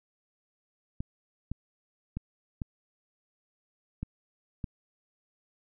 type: clicks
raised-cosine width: 5 ms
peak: -21 dBFS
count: 6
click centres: 1.005 / 1.516 / 2.17 / 2.618 / 4.03 / 4.642 s
effects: none